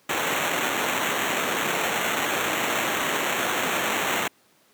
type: noise with sample-and-hold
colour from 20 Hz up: white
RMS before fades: -25 dBFS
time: 0.09-4.28 s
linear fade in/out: 5 ms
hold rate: 4900 Hz
effects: pink hiss -60 dBFS RMS until 4.73 s + high-pass 200 Hz 12 dB/octave